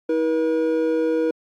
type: tone pair together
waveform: triangle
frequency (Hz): 320.9 / 480.8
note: E4 / B4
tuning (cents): -46 / -46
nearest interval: perfect fifth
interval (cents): 700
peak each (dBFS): -20 / -18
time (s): 0.09-1.31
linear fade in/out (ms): 5
effects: AAC 64 kbps